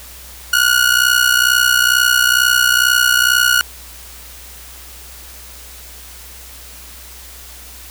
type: ring-modulated tone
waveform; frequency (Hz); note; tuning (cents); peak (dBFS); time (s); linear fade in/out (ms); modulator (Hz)
sawtooth; 1450; F#6; -35; -4; 0.53-3.61; 0; 31.1
effects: added 61 Hz sine -39 dBFS peak until 7.9 s + white hiss -37 dBFS RMS until 7.9 s